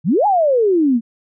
sine exponential two-way sweep, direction up then down, 137.1 to 857 to 220.6 Hz, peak -11 dBFS, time 0.04-1.01 s, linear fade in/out 50 ms, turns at 0.26 s, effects none

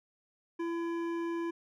sine tone with hard clipping, 336.8 Hz, E4, 37 cents sharp, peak -34 dBFS, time 0.59-1.51 s, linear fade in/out 10 ms, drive 12 dB, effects none

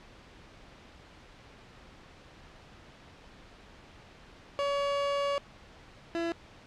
30% pulse tone pair in turn, 565 / 336 Hz, C#5 / E4, +33 / +33 cents, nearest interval major sixth, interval 900 cents, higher first, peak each -25 / -27 dBFS, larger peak first, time 4.59-5.38 / 6.15-6.32 s, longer first, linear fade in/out 0 ms, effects pink hiss -53 dBFS RMS until 6.66 s + low-pass 4000 Hz 12 dB/octave

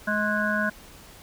harmonic tone with a mistuned harmonic, 210.7 Hz, G#3, 25 cents sharp, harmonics 1 / 3 / 5 / 7 / 8, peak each -28 / -30 / -33 / -26 / -30 dBFS, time 0.07-0.7 s, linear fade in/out 10 ms, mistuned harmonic 8, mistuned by -46 cents, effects pink hiss -48 dBFS RMS until 1.22 s

